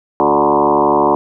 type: tone with frequency modulation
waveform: sine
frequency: 661 Hz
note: E5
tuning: 5 cents sharp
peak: -9 dBFS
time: 0.2-1.15 s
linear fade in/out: 0 ms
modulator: 72.2 Hz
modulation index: 5.4
effects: none